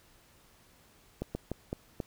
slowing click train, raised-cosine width 2 ms, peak -20 dBFS, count 5, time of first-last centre 1.22-2.002 s, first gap 130 ms, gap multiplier 1.28, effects pink hiss -62 dBFS RMS until 2.06 s

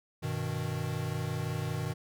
square chord, G augmented, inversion none, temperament equal, 98 / 123.47 / 155.56 Hz, G2 / B2 / D#3, 0 / 0 / 0 cents, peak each -39 / -36 / -36 dBFS, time 0.22-1.94 s, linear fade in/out 20 ms, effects none

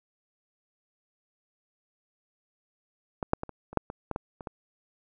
clicks, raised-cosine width 1 ms, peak -16 / -7 / -19 / -26 / -28 / -8 / -22 / -17 / -17 / -26 / -21 dBFS, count 11, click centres 3.228 / 3.334 / 3.434 / 3.493 / 3.73 / 3.773 / 3.901 / 4.113 / 4.161 / 4.408 / 4.472 s, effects none

